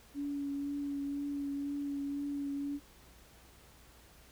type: tone with vibrato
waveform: sine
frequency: 283.4 Hz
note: C#4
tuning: 38 cents sharp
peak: -34 dBFS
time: 0.14-2.8 s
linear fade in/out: 50 ms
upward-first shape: triangle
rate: 2 Hz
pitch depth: 19 cents each way
effects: added 60 Hz sine -62 dBFS peak until 4.31 s + pink hiss -60 dBFS RMS until 4.31 s